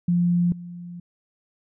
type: tone with level steps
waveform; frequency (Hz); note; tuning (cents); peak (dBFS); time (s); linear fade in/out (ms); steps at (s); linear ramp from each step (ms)
sine; 174.61; F3; 0; -17 / -34; 0.08-1; 5; 0.52; 2
effects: none